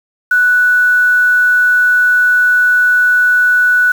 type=tone with quantisation; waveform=sine; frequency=1480 Hz; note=F#6; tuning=in tune; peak=-7 dBFS; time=0.31-3.92 s; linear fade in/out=5 ms; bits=5; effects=none